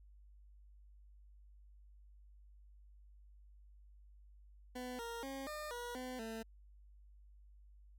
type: tone with pitch steps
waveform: 20% pulse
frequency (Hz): 250.3 / 465.9 / 270.5 / 605 / 482 / 254.1 / 224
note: B3 / A#4 / C#4 / D#5 / B4 / B3 / A3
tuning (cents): +23 / -1 / -42 / -49 / -42 / +49 / +31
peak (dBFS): -38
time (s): 4.75-6.43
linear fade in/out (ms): 10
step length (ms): 240
effects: added 50 Hz sine -58 dBFS peak until 7.98 s